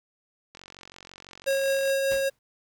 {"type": "click train", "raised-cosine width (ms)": 0.2, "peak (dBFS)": -27, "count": 63, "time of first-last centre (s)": [0.55, 1.898], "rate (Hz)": 46}
{"type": "tone with tremolo", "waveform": "square", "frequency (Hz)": 544, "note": "C#5", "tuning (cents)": -33, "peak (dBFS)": -22, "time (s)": [1.46, 2.3], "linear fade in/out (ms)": 20, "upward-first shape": "triangle", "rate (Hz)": 5, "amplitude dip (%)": 30}
{"type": "noise with exponential decay", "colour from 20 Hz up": "pink", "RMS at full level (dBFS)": -37, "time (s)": [2.11, 2.39], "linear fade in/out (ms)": 2, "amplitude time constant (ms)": 60}
{"effects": []}